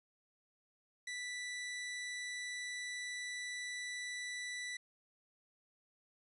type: tone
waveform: sawtooth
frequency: 1973 Hz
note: B6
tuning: 2 cents flat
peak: -37 dBFS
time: 1.07-4.77 s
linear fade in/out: 5 ms
effects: resampled to 24000 Hz + 12-bit